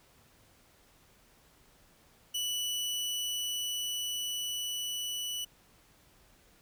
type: tone with level ramp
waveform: sawtooth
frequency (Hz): 2960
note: F#7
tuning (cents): 0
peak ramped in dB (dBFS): -28 to -31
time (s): 2.34-5.45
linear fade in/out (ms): 10
effects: pink hiss -63 dBFS RMS until 6.61 s